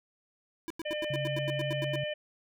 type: tone bursts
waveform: square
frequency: 329.3 Hz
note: E4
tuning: 2 cents flat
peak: -35 dBFS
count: 12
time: 0.68-1.957 s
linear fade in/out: 0 ms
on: 23 ms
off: 91 ms
type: harmonic tone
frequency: 602 Hz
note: D5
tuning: 43 cents sharp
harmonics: 1 / 3 / 4 / 5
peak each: -33 / -41 / -43 / -40 dBFS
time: 0.85-2.14 s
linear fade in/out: 10 ms
type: tone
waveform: sine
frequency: 137.7 Hz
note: C#3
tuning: 11 cents flat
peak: -33 dBFS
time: 1.1-2.04 s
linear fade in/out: 5 ms
effects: none